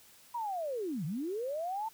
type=linear two-way sweep; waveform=sine; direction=down then up; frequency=981 to 138.5 to 911 Hz; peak=-33 dBFS; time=0.34-1.89 s; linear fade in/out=10 ms; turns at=1.05 s; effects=white hiss -59 dBFS RMS until 1.93 s